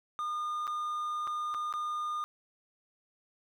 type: tone with dropouts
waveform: triangle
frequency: 1216 Hz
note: D#6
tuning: 40 cents flat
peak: -30 dBFS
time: 0.19-2.24 s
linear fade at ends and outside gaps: 0 ms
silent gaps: 0.67-0.677 / 1.271-1.275 / 1.541-1.546 / 1.726-1.738 s
effects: none